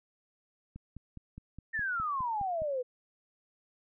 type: click train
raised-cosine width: 5 ms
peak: -32 dBFS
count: 10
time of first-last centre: 0.76-2.62 s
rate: 4.84 Hz
type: exponential sweep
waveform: sine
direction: down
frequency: 1841 to 486.2 Hz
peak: -30 dBFS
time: 1.73-2.83 s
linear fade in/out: 20 ms
effects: none